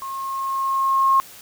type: tone with level ramp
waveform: sine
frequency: 1077 Hz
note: C6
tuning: 50 cents sharp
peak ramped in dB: -28 to -12 dBFS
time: 0.02-1.2 s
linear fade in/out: 0 ms
effects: white hiss -43 dBFS RMS until 1.41 s